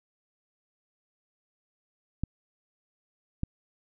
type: clicks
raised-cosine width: 5 ms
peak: -16 dBFS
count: 2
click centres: 2.236 / 3.434 s
effects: none